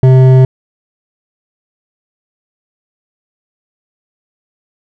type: tone with hard clipping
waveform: sine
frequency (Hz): 130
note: C3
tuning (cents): -11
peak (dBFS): -4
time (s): 0.03-0.45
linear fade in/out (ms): 2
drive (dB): 10
effects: none